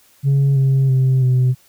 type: tone with pitch steps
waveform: sine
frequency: 138.59 / 134.72 / 130.96 / 127.31 Hz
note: C#3 / C#3 / C3 / C3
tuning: 0 / -49 / +2 / -47 cents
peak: -9 dBFS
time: 0.23-1.55 s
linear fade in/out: 50 ms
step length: 330 ms
effects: tanh soft clip ceiling -10 dBFS + white hiss -53 dBFS RMS until 1.68 s